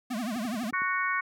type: tone with vibrato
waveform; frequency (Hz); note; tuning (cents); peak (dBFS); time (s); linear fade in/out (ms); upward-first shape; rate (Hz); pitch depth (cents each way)
square; 229.3; A#3; -28; -30; 0.1-0.71; 10; triangle; 12; 240
type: click train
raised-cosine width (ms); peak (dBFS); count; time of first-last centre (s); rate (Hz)
3; -30; 6; 0.36-0.819; 10.9
type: harmonic tone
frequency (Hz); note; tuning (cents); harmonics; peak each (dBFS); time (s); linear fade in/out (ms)
370; F#4; 0; 3 / 4 / 5 / 6; -30 / -31 / -32 / -33; 0.73-1.21; 10
effects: high-pass 150 Hz 12 dB/octave